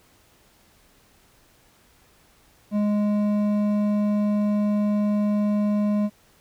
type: tone with hard clipping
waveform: sine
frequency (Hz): 207.7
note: G#3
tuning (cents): 0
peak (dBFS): -21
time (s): 2.71-6.1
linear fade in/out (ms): 50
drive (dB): 8
effects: pink hiss -58 dBFS RMS until 6.4 s